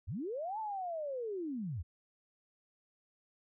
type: linear two-way sweep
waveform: sine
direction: up then down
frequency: 61.74 to 894 to 67.9 Hz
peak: -36 dBFS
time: 0.07-1.83 s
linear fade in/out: 20 ms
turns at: 0.59 s
effects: none